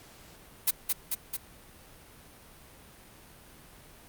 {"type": "noise with echo", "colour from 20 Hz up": "blue", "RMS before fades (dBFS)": -23, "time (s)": [0.67, 0.71], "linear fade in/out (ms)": 10, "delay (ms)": 220, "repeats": 3, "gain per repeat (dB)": -3, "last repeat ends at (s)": 1.37, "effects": ["pink hiss -53 dBFS RMS until 4.08 s", "Opus 48 kbps"]}